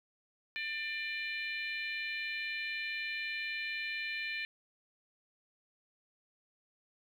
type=harmonic tone with a mistuned harmonic; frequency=596 Hz; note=D5; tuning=25 cents sharp; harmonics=3 / 4 / 5 / 6 / 7; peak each=-40 / -38 / -46 / -50 / -47 dBFS; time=0.56-4.45 s; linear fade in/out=0 ms; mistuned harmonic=7; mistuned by=-36 cents; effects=11-bit